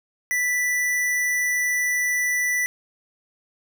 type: tone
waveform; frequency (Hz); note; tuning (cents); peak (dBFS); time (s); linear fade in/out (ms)
square; 1975.5; B6; 0; -21; 0.31-2.66; 0
effects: none